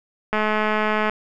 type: click train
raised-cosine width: 0.5 ms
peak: -7 dBFS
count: 165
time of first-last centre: 0.33-1.096 s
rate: 214 Hz
effects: none